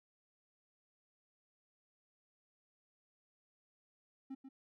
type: tone with echo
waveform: triangle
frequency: 266.9 Hz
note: C4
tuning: 35 cents sharp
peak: -40 dBFS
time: 4.3-4.35 s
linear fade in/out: 10 ms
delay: 140 ms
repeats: 1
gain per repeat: -7 dB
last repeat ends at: 4.49 s
effects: none